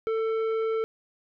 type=tone with tanh clipping; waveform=triangle; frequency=445.5 Hz; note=A4; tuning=22 cents sharp; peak=-26 dBFS; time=0.07-0.84 s; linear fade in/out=0 ms; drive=14 dB; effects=none